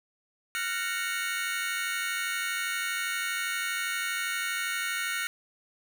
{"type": "chord", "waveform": "sawtooth", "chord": "Gb major seventh", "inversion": "third", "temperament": "just", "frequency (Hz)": [1387.5, 1480, 1850, 2220], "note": ["F6", "Gb6", "Bb6", "Db7"], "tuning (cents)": [-12, 0, -14, 2], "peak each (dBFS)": -31, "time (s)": [0.55, 5.27], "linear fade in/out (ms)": 0, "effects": []}